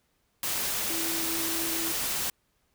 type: tone in noise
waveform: sine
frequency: 329.6 Hz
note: E4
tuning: in tune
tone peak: -35 dBFS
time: 0.9-1.92 s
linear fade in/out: 2 ms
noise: white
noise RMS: -30 dBFS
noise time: 0.43-2.3 s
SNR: -8 dB
effects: pink hiss -72 dBFS RMS until 2.74 s